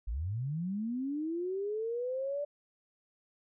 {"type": "linear sweep", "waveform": "sine", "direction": "up", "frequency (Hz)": [46.98, 587.3], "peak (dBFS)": -32, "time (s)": [0.07, 2.45], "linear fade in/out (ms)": 10, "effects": []}